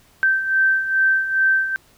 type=beating tone pair; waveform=sine; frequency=1554 / 1556.4 Hz; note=G6 / G6; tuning=-16 / -13 cents; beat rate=2.4 Hz; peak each=-22 / -16 dBFS; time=0.23-1.76 s; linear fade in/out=0 ms; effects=pink hiss -54 dBFS RMS until 1.97 s